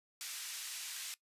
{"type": "band-pass noise", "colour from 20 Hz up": "white", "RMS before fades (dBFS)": -44, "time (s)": [0.21, 1.14], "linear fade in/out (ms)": 0, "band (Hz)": [1900, 9400], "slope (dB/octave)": 12, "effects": ["noise-tail reverb RT60 0.1 s tail -19 dB re dry", "resampled to 32000 Hz"]}